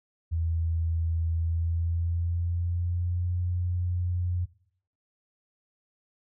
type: tone with pitch glide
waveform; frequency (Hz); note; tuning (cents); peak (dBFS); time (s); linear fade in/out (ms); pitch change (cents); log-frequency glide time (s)
sine; 82.41 to 88.84; E2 to F2; 0 to +30; -25; 0.31-4.46; 20; +130; 1.34-3.34
effects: noise-tail reverb RT60 0.6 s tail -18 dB re dry